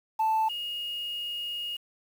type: tone pair in turn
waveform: sine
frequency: 880 / 2862 Hz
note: A5 / F7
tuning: 0 / +42 cents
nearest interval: octave + minor sixth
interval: 2042 cents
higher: second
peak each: -21 / -31 dBFS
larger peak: first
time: 0.19-0.49 / 0.49-1.77 s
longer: second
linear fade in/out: 10 ms
effects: tanh soft clip ceiling -19 dBFS + 8-bit